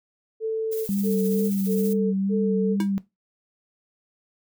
sine tone bursts, 443 Hz, A4, 12 cents sharp, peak -22 dBFS, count 4, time 0.4-2.77 s, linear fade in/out 50 ms, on 480 ms, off 150 ms
violet noise with tremolo, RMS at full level -35 dBFS, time 0.71-1.94 s, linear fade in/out 20 ms, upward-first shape sine, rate 15 Hz, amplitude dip 40%
sine tone with vibrato, 196 Hz, G3, in tune, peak -22 dBFS, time 0.89-2.98 s, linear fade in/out 0 ms, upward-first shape sine, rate 2.2 Hz, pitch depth 32 cents each way
square tone with exponential decay, 320 Hz, D#4, 49 cents sharp, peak -23 dBFS, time 2.8-2.92 s, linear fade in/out 2 ms, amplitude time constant 24 ms
effects noise-tail reverb RT60 0.2 s tail -17 dB re dry

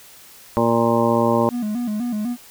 harmonic tone, 116.54 Hz, A#2, in tune, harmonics 1 / 2 / 3 / 4 / 5 / 7 / 8 / 9, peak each -26 / -20 / -23 / -23 / -21 / -26 / -24 / -25 dBFS, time 0.57-1.49 s, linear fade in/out 0 ms
triangle tone with vibrato, 226.3 Hz, A3, 49 cents sharp, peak -19 dBFS, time 1.5-2.37 s, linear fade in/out 50 ms, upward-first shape square, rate 4 Hz, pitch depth 120 cents each way
effects white hiss -45 dBFS RMS until 2.5 s

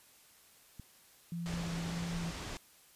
clicks, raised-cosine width 5 ms, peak -34 dBFS, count 2, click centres 0.797 / 1.54 s
sine tone with vibrato, 169.4 Hz, E3, 48 cents sharp, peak -36 dBFS, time 1.32-2.31 s, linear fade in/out 2 ms, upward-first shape square, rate 1.7 Hz, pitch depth 10 cents each way
pink low-pass noise, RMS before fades -43 dBFS, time 1.46-2.57 s, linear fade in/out 0 ms, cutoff 7900 Hz, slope 24 dB/octave
effects white hiss -62 dBFS RMS until 2.95 s + resampled to 32000 Hz

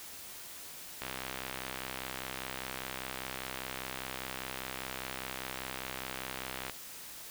click train, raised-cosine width 0.3 ms, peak -21 dBFS, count 370, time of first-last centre 1.02-6.697 s, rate 65 Hz, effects white hiss -47 dBFS RMS until 7.3 s

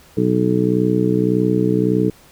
harmonic tone, 61.74 Hz, B1, in tune, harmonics 2 / 3 / 4 / 5 / 6 / 7, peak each -22 / -19 / -25 / -19 / -25 / -20 dBFS, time 0.17-2.1 s, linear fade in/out 5 ms, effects pink hiss -48 dBFS RMS until 2.31 s

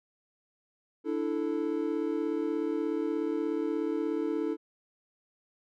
triangle chord, D suspended second, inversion none, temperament just, 293.7 / 330.4 / 440.5 Hz, D4 / E4 / A4, 0 / +4 / +2 cents, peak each -31 / -30 / -31 dBFS, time 1.04-4.57 s, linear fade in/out 50 ms, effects none

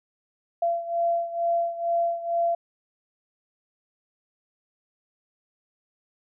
sine beating tone pair, 681 / 683.2 Hz, F5 / F5, -44 / -38 cents, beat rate 2.2 Hz, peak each -24 / -28 dBFS, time 0.62-2.55 s, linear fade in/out 5 ms, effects none

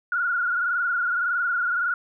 sine tone with frequency modulation, 1429 Hz, F6, 39 cents sharp, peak -21 dBFS, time 0.12-1.94 s, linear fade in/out 2 ms, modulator 21.7 Hz, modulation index 2.5, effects none

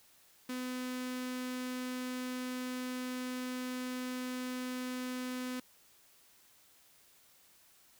sawtooth tone with notch filter, 252.6 Hz, B3, 39 cents sharp, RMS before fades -39 dBFS, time 0.49-5.6 s, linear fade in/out 5 ms, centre 690 Hz, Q 1.3, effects white hiss -64 dBFS RMS until 7.99 s

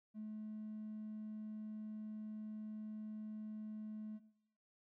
triangle tone, 214.9 Hz, A3, 41 cents flat, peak -40 dBFS, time 0.14-4.2 s, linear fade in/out 50 ms, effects noise-tail reverb RT60 0.8 s tail -20 dB re dry + tanh soft clip ceiling -41 dBFS

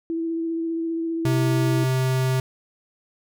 sine tone with vibrato, 329.6 Hz, E4, in tune, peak -23 dBFS, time 0.1-1.84 s, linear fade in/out 0 ms, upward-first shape sine, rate 15 Hz, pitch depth 15 cents each way
square tone, 130.1 Hz, C3, 9 cents flat, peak -20 dBFS, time 1.25-2.4 s, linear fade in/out 2 ms
effects none

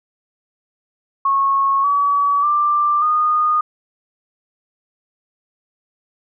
sine tone with pitch steps, 1097 / 1139 / 1182.5 / 1227.8 Hz, C#6 / C#6 / D6 / D#6, -18 / +47 / +12 / -23 cents, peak -13 dBFS, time 1.25-3.61 s, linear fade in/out 5 ms, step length 590 ms, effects none

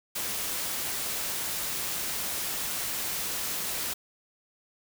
white noise, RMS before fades -32 dBFS, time 0.15-3.94 s, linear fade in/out 10 ms, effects none

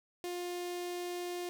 sawtooth tone with notch filter, 353.8 Hz, F4, 23 cents sharp, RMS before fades -39 dBFS, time 0.24-1.49 s, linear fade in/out 0 ms, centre 1300 Hz, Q 1.4, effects none

